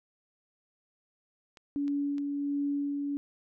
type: clicks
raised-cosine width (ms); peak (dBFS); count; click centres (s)
0.2; -33; 3; 1.572 / 1.88 / 2.182
type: tone with tremolo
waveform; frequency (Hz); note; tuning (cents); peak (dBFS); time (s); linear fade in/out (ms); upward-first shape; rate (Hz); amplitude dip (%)
sine; 284.8; C#4; +47; -27; 1.76-3.17; 0; sine; 1.4; 30
effects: none